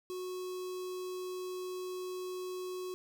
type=tone with notch filter; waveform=square; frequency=366.9 Hz; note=F#4; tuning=15 cents flat; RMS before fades=-40 dBFS; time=0.1-2.94 s; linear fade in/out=0 ms; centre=1800 Hz; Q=1.1; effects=none